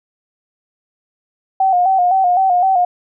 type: tone with vibrato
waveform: sine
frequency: 740 Hz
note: F#5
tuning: in tune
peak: -10 dBFS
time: 1.6-2.85 s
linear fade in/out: 5 ms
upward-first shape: square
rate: 3.9 Hz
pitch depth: 61 cents each way
effects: none